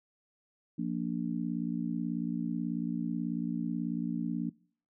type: harmonic tone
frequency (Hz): 58.27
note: A#1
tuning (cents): 0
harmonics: 3 / 4 / 5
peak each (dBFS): -35 / -34 / -36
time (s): 0.78-4.5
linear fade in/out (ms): 10
effects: noise-tail reverb RT60 0.5 s tail -23 dB re dry